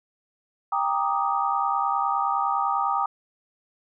sine chord, Eb major seventh, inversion first, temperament equal with one note detuned, 793.1 / 932.3 / 1174.7 / 1244.5 Hz, G5 / Bb5 / D6 / Eb6, +20 / 0 / 0 / 0 cents, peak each -26 / -28 / -29 / -26 dBFS, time 0.72-3.06 s, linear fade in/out 5 ms, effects none

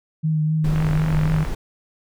sine tone with vibrato, 155.56 Hz, D#3, in tune, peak -17 dBFS, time 0.23-1.45 s, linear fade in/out 20 ms, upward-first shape triangle, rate 3.9 Hz, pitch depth 29 cents each way
brown noise, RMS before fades -25 dBFS, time 0.64-1.55 s, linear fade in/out 5 ms
click train, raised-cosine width 0.5 ms, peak -15 dBFS, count 33, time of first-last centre 0.76-1.45 s, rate 46.4 Hz
effects none

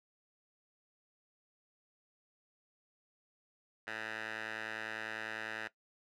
10% pulse tone with band-pass filter, 110 Hz, A2, in tune, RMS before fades -42 dBFS, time 3.87-5.68 s, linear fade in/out 5 ms, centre 1800 Hz, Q 1.9, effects noise-tail reverb RT60 0.1 s tail -17 dB re dry

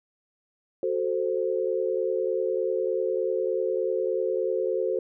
sine chord, F# diminished, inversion none, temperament equal, 370 / 440 / 523.3 Hz, F#4 / A4 / C5, 0 / 0 / 0 cents, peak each -28 dBFS, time 0.83-4.99 s, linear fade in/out 2 ms, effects none

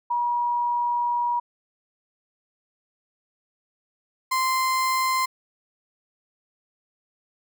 sine / 35% pulse tone pair in turn, 960 / 1040.7 Hz, B5 / C6, -49 / -10 cents, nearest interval minor second, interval 139 cents, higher second, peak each -21 / -19 dBFS, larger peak second, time 0.1-1.4 / 4.31-5.26 s, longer first, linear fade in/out 10 ms, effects none

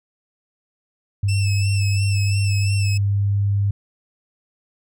sine tone with pitch glide, 99.8 to 100.55 Hz, G2 to G2, +32 to +44 cents, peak -16 dBFS, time 1.23-3.71 s, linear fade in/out 5 ms, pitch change +12 cents, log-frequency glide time 1.87-3.41 s
20% pulse tone with vibrato, 2637 Hz, E7, in tune, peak -22 dBFS, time 1.28-2.98 s, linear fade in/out 10 ms, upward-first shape sine, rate 2.9 Hz, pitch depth 48 cents each way
effects none

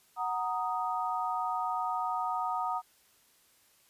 sine chord, D# minor, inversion first, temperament equal, 740 / 932.3 / 1244.5 Hz, F#5 / A#5 / D#6, 0 / 0 / 0 cents, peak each -34 dBFS, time 0.16-2.82 s, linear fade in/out 50 ms, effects white hiss -65 dBFS RMS until 3.89 s + resampled to 32000 Hz

